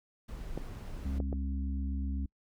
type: noise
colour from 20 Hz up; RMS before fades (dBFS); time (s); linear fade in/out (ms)
brown; -41; 0.28-1.19; 10
type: clicks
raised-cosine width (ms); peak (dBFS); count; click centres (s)
2; -22; 3; 0.576 / 1.202 / 1.328
type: harmonic tone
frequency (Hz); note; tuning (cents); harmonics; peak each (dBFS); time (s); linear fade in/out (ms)
67.9; C#2; -35; 1 / 3 / 4; -32 / -41 / -42; 1.05-2.26; 5
effects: noise-tail reverb RT60 0.1 s tail -26 dB re dry